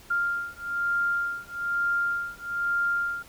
sine beating tone pair, 1396.9 / 1398 Hz, F6 / F6, 0 / +1 cents, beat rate 1.1 Hz, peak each -28 dBFS, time 0.1-3.23 s, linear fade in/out 10 ms, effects pink hiss -51 dBFS RMS until 3.28 s

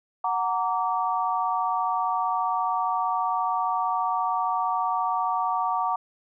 sine chord, Gb augmented, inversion none, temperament just, 740 / 925 / 1156.2 Hz, Gb5 / Bb5 / D6, 0 / -14 / -27 cents, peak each -27 dBFS, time 0.24-5.96 s, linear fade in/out 5 ms, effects none

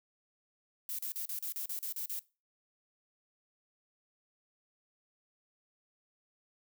violet noise bursts, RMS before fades -38 dBFS, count 10, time 0.89-2.192 s, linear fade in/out 0 ms, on 96 ms, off 38 ms, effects noise-tail reverb RT60 0.3 s tail -21 dB re dry

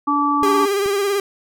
harmonic tone, 289.1 Hz, D4, 27 cents flat, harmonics 1 / 3 / 4, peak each -20 / -23 / -17 dBFS, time 0.07-0.66 s, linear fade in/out 10 ms
clicks, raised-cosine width 3 ms, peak -22 dBFS, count 2, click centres 0.426 / 0.86 s
45% pulse tone with vibrato, 400 Hz, G4, 35 cents sharp, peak -17 dBFS, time 0.43-1.2 s, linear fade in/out 2 ms, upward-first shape sine, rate 18 Hz, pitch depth 45 cents each way
effects none

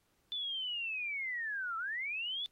sine linear two-way sweep, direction down then up, 3520 to 1300 to 3520 Hz, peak -35 dBFS, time 0.32-2.46 s, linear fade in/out 0 ms, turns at 1.77 s, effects pink hiss -75 dBFS RMS until 2.51 s + AAC 48 kbps

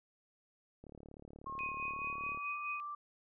click train, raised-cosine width 2 ms, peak -39 dBFS, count 57, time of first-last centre 0.84-2.374 s, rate 36.5 Hz
sine tone with pitch glide, 1077 to 1174.5 Hz, C6 to D6, +50 to 0 cents, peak -40 dBFS, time 1.46-2.95 s, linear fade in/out 5 ms, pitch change +150 cents, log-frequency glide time 1.79-2.58 s
sine tone with tremolo, 2500 Hz, D#7, 8 cents sharp, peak -37 dBFS, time 1.59-2.8 s, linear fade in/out 0 ms, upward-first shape sine, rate 4.7 Hz, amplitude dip 65%
effects none

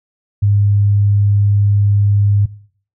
sine tone, 101.8 Hz, G#2, 34 cents flat, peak -9 dBFS, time 0.42-2.46 s, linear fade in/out 10 ms, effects noise-tail reverb RT60 0.5 s tail -18 dB re dry

